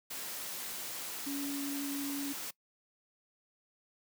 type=tone in noise; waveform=sine; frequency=281.4 Hz; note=C#4; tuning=26 cents sharp; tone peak=-35 dBFS; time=1.26-2.33 s; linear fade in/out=10 ms; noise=white; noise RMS=-41 dBFS; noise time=0.1-2.51 s; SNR=+3 dB; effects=noise-tail reverb RT60 0.1 s tail -22 dB re dry + high-pass 150 Hz 12 dB/octave